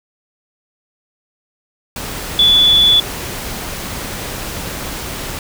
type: tone in noise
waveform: sine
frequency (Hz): 3447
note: A7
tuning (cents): -36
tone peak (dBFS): -7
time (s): 2.39-3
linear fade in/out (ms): 2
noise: pink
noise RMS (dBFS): -25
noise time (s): 1.96-5.39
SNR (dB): +15
effects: none